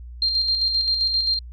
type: tone with tremolo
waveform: sine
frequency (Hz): 4186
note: C8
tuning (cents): 0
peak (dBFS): -17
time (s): 0.22-1.39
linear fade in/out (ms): 2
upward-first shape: square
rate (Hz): 7.6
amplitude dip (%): 40
effects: added 60 Hz sine -35 dBFS peak until 1.52 s